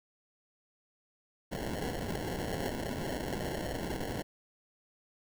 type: noise with sample-and-hold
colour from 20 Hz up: violet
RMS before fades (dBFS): -36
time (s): 1.51-4.23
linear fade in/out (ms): 20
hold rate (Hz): 1225
effects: none